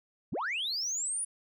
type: linear sweep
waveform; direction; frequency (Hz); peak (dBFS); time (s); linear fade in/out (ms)
sine; up; 77.78 to 9860; -29; 0.32-1.25; 10
effects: tanh soft clip ceiling -28 dBFS